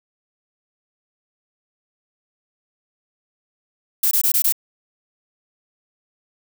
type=noise bursts; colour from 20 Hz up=violet; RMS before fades=-17 dBFS; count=5; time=4.03-4.524 s; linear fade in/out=5 ms; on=82 ms; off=21 ms; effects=none